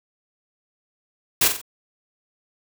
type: noise with echo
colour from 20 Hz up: white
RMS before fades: -17 dBFS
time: 1.41-1.48 s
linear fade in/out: 5 ms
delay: 45 ms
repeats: 3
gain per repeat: -7 dB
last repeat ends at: 1.615 s
effects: none

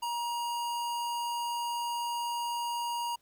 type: tone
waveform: square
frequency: 948 Hz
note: A#5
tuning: 29 cents sharp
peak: -32 dBFS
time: 0.02-3.16 s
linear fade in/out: 10 ms
effects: pink hiss -70 dBFS RMS until 3.21 s

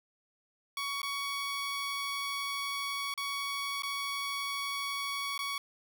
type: tone with dropouts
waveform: 15% pulse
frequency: 1122 Hz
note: C#6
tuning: 21 cents sharp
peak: -27 dBFS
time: 0.77-5.58 s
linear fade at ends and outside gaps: 2 ms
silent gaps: 1.018-1.03 / 3.14-3.176 / 3.822-3.833 / 5.378-5.39 s
effects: none

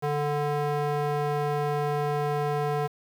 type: tone with band-pass filter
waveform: square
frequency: 146.83 Hz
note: D3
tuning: in tune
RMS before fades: -27 dBFS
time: 0.02-2.88 s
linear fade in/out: 20 ms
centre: 660 Hz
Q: 1
effects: 8-bit

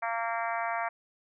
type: harmonic tone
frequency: 230 Hz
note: A#3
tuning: 23 cents flat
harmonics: 3 / 4 / 5 / 6 / 7 / 8 / 9 / 10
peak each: -33 / -35 / -37 / -39 / -40 / -41 / -42 / -43 dBFS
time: 0.02-0.89 s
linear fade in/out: 10 ms
effects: none

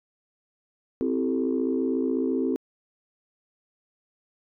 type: chord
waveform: sine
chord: A minor seventh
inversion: first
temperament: equal with one note detuned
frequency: 261.6 / 329.6 / 385.7 / 440 Hz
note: C4 / E4 / G4 / A4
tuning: 0 / 0 / -28 / 0 cents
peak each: -25 / -29 / -29 / -30 dBFS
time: 1.01-2.56 s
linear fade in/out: 0 ms
effects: tanh soft clip ceiling -14 dBFS

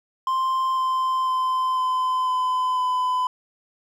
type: tone with pitch steps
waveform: triangle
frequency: 1046.5 / 1038.7 / 1030.9 / 1023.2 / 1015.5 / 1007.9 Hz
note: C6 / C6 / C6 / C6 / B5 / B5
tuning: 0 / -13 / -26 / -39 / +48 / +35 cents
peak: -18 dBFS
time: 0.27-3.27 s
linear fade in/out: 2 ms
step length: 500 ms
effects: none

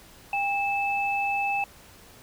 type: tone pair together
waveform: sine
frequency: 802 / 2622 Hz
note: G5 / E7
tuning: +39 / -10 cents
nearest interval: octave + major sixth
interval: 2051 cents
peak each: -26 / -27 dBFS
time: 0.33-1.64 s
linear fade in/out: 2 ms
effects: pink hiss -51 dBFS RMS until 2.22 s

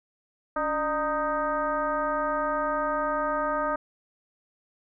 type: tone with frequency modulation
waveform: sine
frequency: 923 Hz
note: A#5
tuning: 17 cents flat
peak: -24 dBFS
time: 0.56-3.76 s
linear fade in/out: 5 ms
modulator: 319 Hz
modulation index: 1.7
effects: none

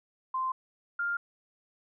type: tone pair in turn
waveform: sine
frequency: 1041 / 1400.9 Hz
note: C6 / F6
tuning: -9 / +5 cents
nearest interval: perfect fourth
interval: 514 cents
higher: second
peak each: -28 dBFS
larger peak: neither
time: 0.34-0.52 / 0.99-1.17 s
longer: neither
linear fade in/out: 5 ms
effects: none

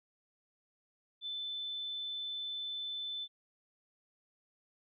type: tone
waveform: sine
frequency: 3520 Hz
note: A7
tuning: in tune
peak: -37 dBFS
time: 1.21-3.28 s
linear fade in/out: 50 ms
effects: none

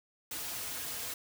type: noise with comb filter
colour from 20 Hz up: white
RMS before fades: -39 dBFS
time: 0.31-1.14 s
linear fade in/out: 5 ms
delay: 5.2 ms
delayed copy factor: -0.75
effects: none

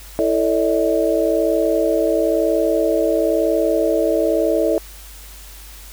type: tone cluster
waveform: sine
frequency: 329.3 / 441.4 / 578 / 639 Hz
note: E4 / A4 / D5 / D#5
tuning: -2 / +5 / -28 / +46 cents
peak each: -20 dBFS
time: 0.19-4.78 s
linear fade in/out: 0 ms
effects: added 50 Hz sine -38 dBFS peak until 5.92 s + white hiss -41 dBFS RMS until 5.92 s

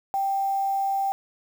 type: tone with quantisation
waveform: sine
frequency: 784 Hz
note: G5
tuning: in tune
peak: -22 dBFS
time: 0.14-1.12 s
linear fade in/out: 0 ms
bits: 7
effects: none

